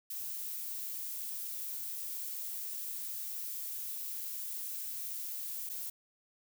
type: noise with dropouts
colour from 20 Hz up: violet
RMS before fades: -40 dBFS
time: 0.1-5.9 s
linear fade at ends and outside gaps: 5 ms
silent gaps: 5.692-5.696 s
effects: none